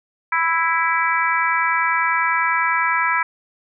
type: harmonic tone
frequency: 330 Hz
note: E4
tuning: 2 cents sharp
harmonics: 3 / 4 / 5 / 6 / 7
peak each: -21 / -22 / -23 / -24 / -24 dBFS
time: 0.32-3.23 s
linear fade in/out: 5 ms
effects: none